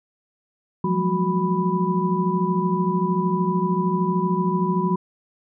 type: tone cluster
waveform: sine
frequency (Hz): 172.6 / 185.8 / 213.8 / 369.3 / 989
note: F3 / F#3 / A3 / F#4 / B5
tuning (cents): -20 / +7 / -49 / -3 / +2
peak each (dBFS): -24 / -23 / -32 / -26 / -25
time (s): 0.84-4.96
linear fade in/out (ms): 5
effects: none